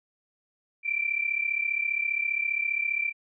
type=tone pair together; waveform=sine; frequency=2332 / 2367 Hz; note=D7 / D7; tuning=-13 / +13 cents; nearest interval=unison; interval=26 cents; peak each=-28 dBFS; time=0.83-3.13 s; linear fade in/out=50 ms; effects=none